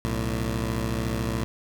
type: tone pair together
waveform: 15% pulse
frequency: 63 / 112.16 Hz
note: B1 / A2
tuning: +35 / +34 cents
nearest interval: minor seventh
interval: 999 cents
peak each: -22 dBFS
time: 0.05-1.44 s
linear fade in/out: 0 ms
effects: none